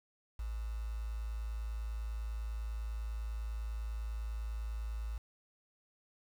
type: tone with quantisation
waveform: sine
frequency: 55 Hz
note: A1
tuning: in tune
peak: -36 dBFS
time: 0.39-5.18 s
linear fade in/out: 5 ms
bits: 9
effects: none